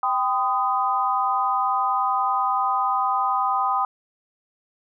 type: chord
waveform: sine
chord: G augmented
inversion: none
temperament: equal with one note detuned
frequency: 784 / 1013.8 / 1244.5 Hz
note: G5 / B5 / D#6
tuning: 0 / +45 / 0 cents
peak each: -24 / -24 / -23 dBFS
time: 0.03-3.85 s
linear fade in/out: 2 ms
effects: none